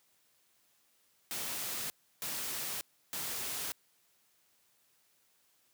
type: noise bursts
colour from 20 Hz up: white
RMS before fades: -38 dBFS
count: 3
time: 1.31-3.72 s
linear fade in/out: 0 ms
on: 590 ms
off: 320 ms
effects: white hiss -71 dBFS RMS until 5.73 s + high-pass 80 Hz 12 dB/octave